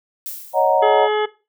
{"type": "noise with exponential decay", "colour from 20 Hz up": "violet", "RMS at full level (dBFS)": -27, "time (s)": [0.26, 0.91], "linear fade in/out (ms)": 0, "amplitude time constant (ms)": 140}
{"type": "chord", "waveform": "sine", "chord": "D# minor seventh", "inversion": "third", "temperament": "equal", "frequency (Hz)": [554.4, 622.3, 740, 932.3], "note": ["C#5", "D#5", "F#5", "A#5"], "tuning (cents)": [0, 0, 0, 0], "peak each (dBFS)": -18, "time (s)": [0.53, 1.09], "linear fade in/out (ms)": 50}
{"type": "harmonic tone", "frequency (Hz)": 424.6, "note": "G#4", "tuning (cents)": 38, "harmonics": [1, 2, 3, 4, 5, 7, 8], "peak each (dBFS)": [-17, -23, -27, -29, -31, -34, -35], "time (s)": [0.82, 1.26], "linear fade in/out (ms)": 10}
{"effects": ["noise-tail reverb RT60 0.3 s tail -18 dB re dry"]}